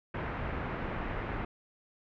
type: low-pass noise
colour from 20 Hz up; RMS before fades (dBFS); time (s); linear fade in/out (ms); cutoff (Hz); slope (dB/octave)
pink; -36; 0.14-1.45; 5; 2200; 24
effects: none